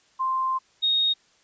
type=tone pair in turn; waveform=sine; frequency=1046.5 / 3729 Hz; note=C6 / A#7; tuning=0 / 0 cents; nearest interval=octave + minor seventh; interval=2200 cents; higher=second; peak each=-22 / -19 dBFS; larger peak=second; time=0.19-0.59 / 0.82-1.14 s; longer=first; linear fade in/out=20 ms; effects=white hiss -61 dBFS RMS until 1.43 s + resampled to 16000 Hz

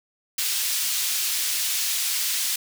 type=high-pass noise; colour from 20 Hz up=pink; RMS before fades=-25 dBFS; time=0.38-2.56 s; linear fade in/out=5 ms; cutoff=3500 Hz; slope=12 dB/octave; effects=none

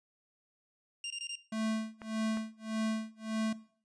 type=tone bursts; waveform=sawtooth; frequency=2794 Hz; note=F7; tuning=in tune; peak=-33 dBFS; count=4; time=1.04-1.355 s; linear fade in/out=2 ms; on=63 ms; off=21 ms
type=tone with tremolo; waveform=square; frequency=220 Hz; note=A3; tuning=in tune; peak=-31 dBFS; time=1.52-3.53 s; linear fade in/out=5 ms; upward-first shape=sine; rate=1.7 Hz; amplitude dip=100%
type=clicks; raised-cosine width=0.5 ms; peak=-29 / -30 dBFS; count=2; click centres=2.018 / 2.372 s
effects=noise-tail reverb RT60 0.5 s tail -18 dB re dry + resampled to 22050 Hz

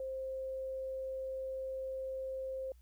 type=tone; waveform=sine; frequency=527 Hz; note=C5; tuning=12 cents sharp; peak=-37 dBFS; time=0-2.72 s; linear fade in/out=2 ms; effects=added 60 Hz sine -57 dBFS peak until 2.81 s + white hiss -75 dBFS RMS until 2.81 s

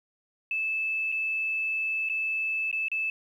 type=tone with dropouts; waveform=sine; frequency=2622 Hz; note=E7; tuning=10 cents flat; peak=-26 dBFS; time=0.51-3.1 s; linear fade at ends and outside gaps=2 ms; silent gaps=1.119-1.123 / 2.089-2.097 / 2.714-2.727 / 2.884-2.916 s; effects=10-bit

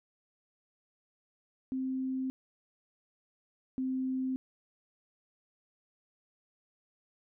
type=tone pair in turn; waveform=sine; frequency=261.5 / 260.3 Hz; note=C4 / C4; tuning=-1 / -9 cents; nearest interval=unison; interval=8 cents; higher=first; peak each=-31 / -30 dBFS; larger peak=second; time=1.72-2.3 / 3.78-4.36 s; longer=neither; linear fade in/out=0 ms; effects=none

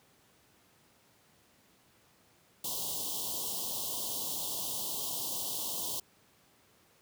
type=band-stop noise; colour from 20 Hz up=white; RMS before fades=-36 dBFS; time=2.64-6 s; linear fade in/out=5 ms; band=1100 to 2900 Hz; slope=96 dB/octave; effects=pink hiss -65 dBFS RMS until 7.01 s + high-pass 100 Hz 12 dB/octave

